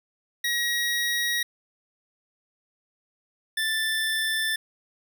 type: tone pair in turn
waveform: 25% pulse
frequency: 1900 / 1766.2 Hz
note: A#6 / A6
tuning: +33 / +6 cents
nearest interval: minor second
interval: 127 cents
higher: first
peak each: -20 dBFS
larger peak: neither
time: 0.44-1.43 / 3.57-4.56 s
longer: neither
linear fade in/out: 5 ms
effects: 10-bit